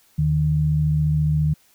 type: tone pair together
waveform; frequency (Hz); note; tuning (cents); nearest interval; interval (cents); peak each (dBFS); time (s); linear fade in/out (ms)
sine; 78.2 / 152.48; D#2 / D#3; +9 / -35; octave; 1156; -24 / -17; 0.18-1.54; 10
effects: white hiss -58 dBFS RMS until 1.74 s